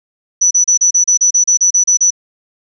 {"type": "tone bursts", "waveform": "sine", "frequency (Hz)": 5940, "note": "F#8", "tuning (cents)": 6, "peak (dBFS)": -7, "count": 13, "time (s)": [0.41, 2.106], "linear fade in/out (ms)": 10, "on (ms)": 100, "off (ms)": 33, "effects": []}